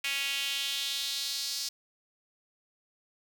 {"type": "tone with high-pass filter sweep", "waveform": "sawtooth", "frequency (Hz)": 277.2, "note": "C#4", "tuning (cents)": 0, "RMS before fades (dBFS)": -33, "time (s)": [0.04, 1.69], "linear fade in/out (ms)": 5, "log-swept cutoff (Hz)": [2500, 4900], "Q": 3.1, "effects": []}